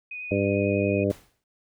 sine tone with vibrato, 2489 Hz, D#7, in tune, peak -33 dBFS, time 0.11-1.04 s, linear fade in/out 5 ms, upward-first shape triangle, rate 11 Hz, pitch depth 17 cents each way
harmonic tone, 99.9 Hz, G2, 33 cents sharp, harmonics 1 / 2 / 3 / 4 / 5 / 6, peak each -28 / -28 / -28 / -28 / -28 / -28 dBFS, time 0.31-1.12 s, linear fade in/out 5 ms
pink noise with exponential decay, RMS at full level -42 dBFS, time 1.1-1.44 s, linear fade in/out 2 ms, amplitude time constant 72 ms
effects none

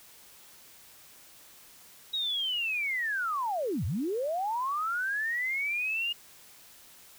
sine linear two-way sweep, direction down then up, 3836 to 75.1 to 2862 Hz, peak -28 dBFS, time 2.13-6.13 s, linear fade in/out 10 ms, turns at 3.85 s, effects white hiss -54 dBFS RMS until 7.18 s

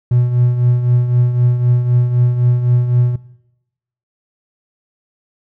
triangle tone with tremolo, 122.6 Hz, B2, 12 cents flat, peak -5 dBFS, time 0.11-3.16 s, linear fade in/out 5 ms, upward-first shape triangle, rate 3.9 Hz, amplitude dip 70%, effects noise-tail reverb RT60 0.9 s tail -20 dB re dry + tanh soft clip ceiling -2 dBFS

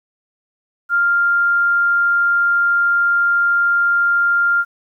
sine tone, 1396.9 Hz, F6, in tune, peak -12 dBFS, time 0.89-4.65 s, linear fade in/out 50 ms, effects 9-bit

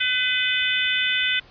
harmonic tone, 504 Hz, B4, 35 cents sharp, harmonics 3 / 4 / 5 / 6 / 7, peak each -26 / -26 / -26 / -26 / -26 dBFS, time 0-1.4 s, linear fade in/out 10 ms, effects pink hiss -50 dBFS RMS until 1.5 s + resampled to 11025 Hz

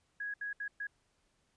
sine tone bursts at uneven times, 1661.2 Hz, G#6, in tune, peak -36 dBFS, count 4, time 0.2-0.34 / 0.41-0.53 / 0.6-0.68 / 0.8-0.87 s, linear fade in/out 5 ms, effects pink hiss -75 dBFS RMS until 1.56 s + resampled to 22050 Hz

